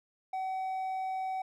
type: tone with hard clipping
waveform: sine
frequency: 757 Hz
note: F#5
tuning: 39 cents sharp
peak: -33 dBFS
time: 0.33-1.42 s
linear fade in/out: 5 ms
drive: 3 dB
effects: none